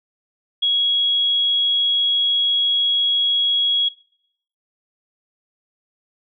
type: tone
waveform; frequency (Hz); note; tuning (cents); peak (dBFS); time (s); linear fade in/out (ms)
sine; 3322; G#7; 0; -15; 0.62-3.89; 10
effects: noise-tail reverb RT60 0.7 s tail -20 dB re dry